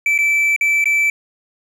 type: tone with dropouts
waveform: triangle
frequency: 2321 Hz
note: D7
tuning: 21 cents flat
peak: -11 dBFS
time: 0.06-1.1 s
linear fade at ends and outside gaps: 2 ms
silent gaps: 0.179-0.187 / 0.563-0.61 / 0.842-0.856 s
effects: none